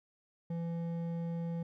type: tone with hard clipping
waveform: triangle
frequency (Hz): 168.3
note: E3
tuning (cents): +36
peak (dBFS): -36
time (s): 0.5-1.63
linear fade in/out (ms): 5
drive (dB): 12
effects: none